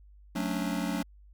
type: chord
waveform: square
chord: D major seventh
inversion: first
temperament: just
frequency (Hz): 183.54 / 220.2 / 275.3 / 293.7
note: F#3 / A3 / C#4 / D4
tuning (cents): -14 / +2 / -12 / 0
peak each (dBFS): -34 / -35 / -36 / -36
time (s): 0.35-1.03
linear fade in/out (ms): 10
effects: added 50 Hz sine -51 dBFS peak until 1.33 s + MP3 96 kbps